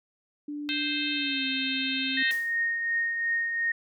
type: tone with pitch glide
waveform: sine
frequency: 293.7 to 266.2 Hz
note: D4 to C4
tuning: 0 to +30 cents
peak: -32 dBFS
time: 0.48-2.23 s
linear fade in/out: 5 ms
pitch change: -170 cents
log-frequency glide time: 1.12-1.46 s
type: harmonic tone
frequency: 523.3 Hz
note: C5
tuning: in tune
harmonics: 3 / 4 / 5 / 6 / 7 / 8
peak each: -37 / -38 / -32 / -35 / -33 / -38 dBFS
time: 0.69-2.31 s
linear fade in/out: 0 ms
type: tone with tremolo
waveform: sine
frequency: 1854 Hz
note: A#6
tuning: 10 cents flat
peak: -23 dBFS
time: 2.17-3.72 s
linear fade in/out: 5 ms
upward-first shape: triangle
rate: 2.8 Hz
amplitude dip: 45%
type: noise with exponential decay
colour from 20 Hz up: white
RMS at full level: -40 dBFS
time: 2.31-2.69 s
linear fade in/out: 1 ms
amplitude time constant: 81 ms
effects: none